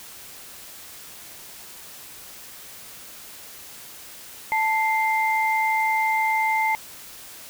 sine tone pair together, 880 / 2093 Hz, A5 / C7, 0 / 0 cents, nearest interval octave + minor third, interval 1500 cents, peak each -21 / -23 dBFS, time 4.52-6.75 s, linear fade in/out 0 ms, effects white hiss -42 dBFS RMS until 7.49 s

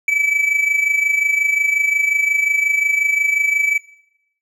triangle tone with amplitude modulation, 2300 Hz, D7, 37 cents flat, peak -10 dBFS, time 0.08-3.78 s, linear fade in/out 2 ms, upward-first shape sine, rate 25.6 Hz, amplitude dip 65%, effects noise-tail reverb RT60 0.8 s tail -20 dB re dry

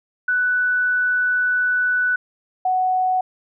sine tone pair in turn, 1488 / 742.2 Hz, F#6 / F#5, +9 / +5 cents, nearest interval octave, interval 1204 cents, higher first, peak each -16 dBFS, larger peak neither, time 0.28-2.16 / 2.65-3.21 s, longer first, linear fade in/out 5 ms, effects none

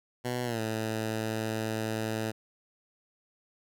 10% pulse tone with pitch glide, 123.47 to 110.64 Hz, B2 to A2, 0 to +10 cents, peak -22 dBFS, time 0.24-2.32 s, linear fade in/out 20 ms, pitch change -190 cents, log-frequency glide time 0.44-0.6 s, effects none

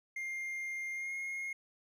triangle tone with pitch glide, 2113 to 2147 Hz, C7 to C7, +16 to +44 cents, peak -35 dBFS, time 0.16-1.53 s, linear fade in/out 5 ms, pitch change +28 cents, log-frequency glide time 0.94-1.14 s, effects none

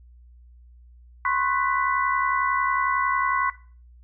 sine tone cluster, 1017 / 1088 / 1490 / 1986 Hz, C6 / C#6 / F#6 / B6, -50 / -33 / +12 / +9 cents, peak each -28 / -24 / -28 / -27 dBFS, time 1.25-3.5 s, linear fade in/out 2 ms, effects noise-tail reverb RT60 0.4 s tail -17 dB re dry + added 60 Hz sine -47 dBFS peak until 4.03 s

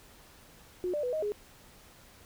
sine tone with pitch steps, 361 / 592 / 495 / 625 / 415.4 Hz, F#4 / D5 / B4 / D#5 / G#4, -43 / +14 / +4 / +8 / 0 cents, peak -29 dBFS, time 0.84-1.32 s, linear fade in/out 0 ms, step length 96 ms, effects pink hiss -56 dBFS RMS until 2.25 s

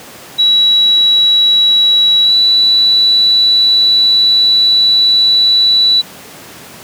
sine tone with pitch glide, 3900 to 3950 Hz, B7 to B7, -23 to 0 cents, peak -6 dBFS, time 0.38-6.02 s, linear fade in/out 20 ms, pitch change +23 cents, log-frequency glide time 2.23-2.34 s, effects pink hiss -33 dBFS RMS until 6.83 s + high-pass 150 Hz 12 dB/octave

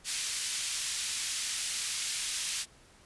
white band-pass noise, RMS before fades -34 dBFS, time 0.04-2.66 s, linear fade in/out 50 ms, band 2300 to 9200 Hz, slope 12 dB/octave, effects pink hiss -59 dBFS RMS until 3.05 s + resampled to 24000 Hz

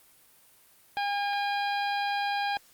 harmonic tone, 810 Hz, G#5, 43 cents flat, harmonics 1 / 2 / 3 / 4 / 5 / 6, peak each -28 / -34 / -38 / -40 / -42 / -44 dBFS, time 0.97-2.57 s, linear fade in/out 0 ms, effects white hiss -59 dBFS RMS until 2.73 s + Opus 32 kbps

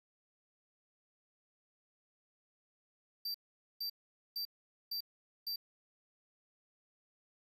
square tone bursts, 4680 Hz, D8, 7 cents flat, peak -37 dBFS, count 5, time 3.25-5.56 s, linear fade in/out 5 ms, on 94 ms, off 460 ms, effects 11-bit

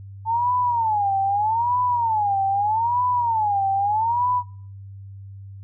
sine tone with vibrato, 880 Hz, A5, in tune, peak -18 dBFS, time 0.25-4.43 s, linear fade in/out 50 ms, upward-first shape sine, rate 0.8 Hz, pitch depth 210 cents each way, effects noise-tail reverb RT60 0.5 s tail -21 dB re dry + added 98 Hz sine -36 dBFS peak until 5.63 s

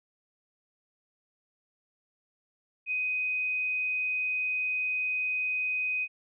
sine tone, 2505 Hz, D#7, 11 cents sharp, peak -27 dBFS, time 2.86-6.08 s, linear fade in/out 50 ms, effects none

